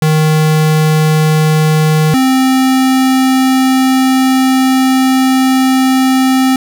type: tone pair in turn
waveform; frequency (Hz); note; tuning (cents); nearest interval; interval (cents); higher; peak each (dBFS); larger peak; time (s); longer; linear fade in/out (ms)
square; 155.56 / 261.6; D#3 / C4; 0 / 0; major sixth; 900; second; -8; neither; 0.02-2.14 / 2.14-6.56; second; 2
effects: none